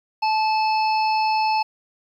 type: harmonic tone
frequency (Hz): 870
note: A5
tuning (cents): -20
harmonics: 1 / 3 / 5 / 6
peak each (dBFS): -18 / -28 / -32 / -34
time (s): 0.22-1.63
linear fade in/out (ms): 10
effects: 9-bit